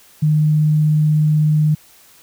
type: tone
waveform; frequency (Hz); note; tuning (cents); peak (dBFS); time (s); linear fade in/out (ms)
sine; 152.7; D#3; -32; -11; 0.22-1.75; 10
effects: white hiss -48 dBFS RMS until 2.22 s